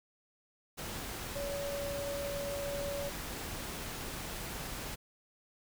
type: tone in noise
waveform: sine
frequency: 566 Hz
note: C#5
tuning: 36 cents sharp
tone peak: -36 dBFS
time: 1.35-3.1 s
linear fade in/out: 20 ms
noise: pink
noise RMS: -41 dBFS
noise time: 0.77-4.96 s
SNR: +2 dB
effects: none